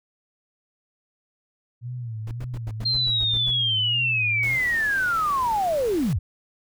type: tone with vibrato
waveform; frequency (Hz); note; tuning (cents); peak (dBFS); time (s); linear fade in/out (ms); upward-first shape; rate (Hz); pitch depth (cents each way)
sine; 116.54; A#2; 0; -29; 1.81-4.59; 50; sine; 1.9; 120
type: noise bursts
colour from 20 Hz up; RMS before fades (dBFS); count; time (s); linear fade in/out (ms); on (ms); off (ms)
brown; -34; 10; 2.27-3.508; 2; 41; 92
type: linear sweep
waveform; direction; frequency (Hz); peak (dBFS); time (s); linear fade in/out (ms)
sine; down; 4204 to 61.74; -20; 2.85-6.19; 10
type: noise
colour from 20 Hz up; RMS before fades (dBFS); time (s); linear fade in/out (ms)
pink; -39; 4.43-6.13; 0
effects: none